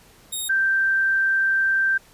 5% pulse / sine tone pair in turn, 3729 / 1567.9 Hz, A#7 / G6, 0 / 0 cents, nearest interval octave + minor third, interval 1500 cents, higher first, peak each -17 dBFS, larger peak neither, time 0.32-0.49 / 0.49-1.98 s, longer second, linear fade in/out 10 ms, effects pink hiss -52 dBFS RMS until 2.13 s + resampled to 32000 Hz

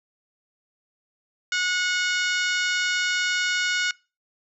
harmonic tone with a mistuned harmonic, 729 Hz, F#5, 26 cents flat, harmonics 2 / 3 / 4 / 5 / 6 / 7 / 8 / 9 / 10, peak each -25 / -29 / -31 / -33 / -35 / -36 / -37 / -38 / -39 dBFS, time 1.52-3.91 s, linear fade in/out 2 ms, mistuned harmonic 8, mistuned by -47 cents, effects noise-tail reverb RT60 0.3 s tail -23 dB re dry

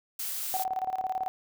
blue noise, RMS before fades -34 dBFS, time 0.19-0.64 s, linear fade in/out 5 ms
sine tone with tremolo, 753 Hz, F#5, 30 cents sharp, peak -26 dBFS, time 0.54-1.28 s, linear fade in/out 0 ms, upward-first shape square, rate 18 Hz, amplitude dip 75%
effects none

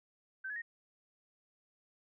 sine tone with pitch steps, 1546 / 1695.7 / 1859.9 Hz, G6 / G#6 / A#6, -24 / +36 / -4 cents, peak -38 dBFS, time 0.44-0.62 s, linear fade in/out 10 ms, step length 60 ms, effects none

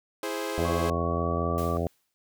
sawtooth chord, E augmented, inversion none, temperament equal, 329.6 / 415.3 / 523.3 Hz, E4 / G#4 / B#4, 0 / 0 / 0 cents, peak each -31 / -30 / -30 dBFS, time 0.23-0.9 s, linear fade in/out 2 ms
harmonic tone, 84.7 Hz, E2, 48 cents sharp, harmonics 1 / 2 / 3 / 4 / 5 / 6 / 7 / 8 / 9, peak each -30 / -33 / -35 / -36 / -34 / -36 / -35 / -35 / -42 dBFS, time 0.58-1.87 s, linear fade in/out 0 ms
sine tone with pitch glide, 1108.7 to 1160.5 Hz, C#6 to D6, 0 to -21 cents, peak -32 dBFS, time 0.65-1.77 s, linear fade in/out 0 ms, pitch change +79 cents, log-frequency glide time 0.91-1.59 s
white noise with exponential decay, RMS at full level -41 dBFS, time 1.58-2.14 s, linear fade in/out 0 ms, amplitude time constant 120 ms
effects none

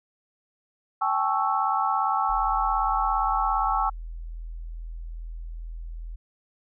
sine chord, A dominant seventh, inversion third, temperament equal with one note detuned, 784 / 861.4 / 1108.7 / 1318.5 Hz, G5 / A5 / C#6 / E6, 0 / -37 / 0 / 0 cents, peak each -27 dBFS, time 1.01-3.9 s, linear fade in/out 10 ms
sine tone, 41.2 Hz, E1, in tune, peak -33 dBFS, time 2.29-6.16 s, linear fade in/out 10 ms
effects none

